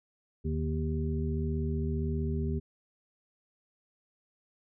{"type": "harmonic tone with a mistuned harmonic", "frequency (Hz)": 78.5, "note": "D#2", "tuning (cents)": 16, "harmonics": [1, 2, 3, 5], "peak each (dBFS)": [-31, -34, -36, -38], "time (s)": [0.44, 2.6], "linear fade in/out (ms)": 20, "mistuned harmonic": 2, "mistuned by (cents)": -35, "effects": []}